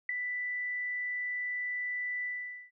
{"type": "tone with ADSR envelope", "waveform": "sine", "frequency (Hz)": 1980, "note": "B6", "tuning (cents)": 4, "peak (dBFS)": -25, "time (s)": [0.09, 2.71], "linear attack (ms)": 4, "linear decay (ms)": 5, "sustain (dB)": -7, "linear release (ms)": 470, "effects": []}